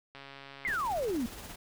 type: click train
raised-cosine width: 0.3 ms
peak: -31 dBFS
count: 85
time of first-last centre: 0.15-0.759 s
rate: 138 Hz
type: exponential sweep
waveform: sine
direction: down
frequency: 2181 to 220 Hz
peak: -29 dBFS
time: 0.65-1.26 s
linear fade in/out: 0 ms
type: noise with tremolo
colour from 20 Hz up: pink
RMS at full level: -43 dBFS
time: 0.67-1.56 s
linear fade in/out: 10 ms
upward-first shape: sine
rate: 17 Hz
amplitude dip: 40%
effects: none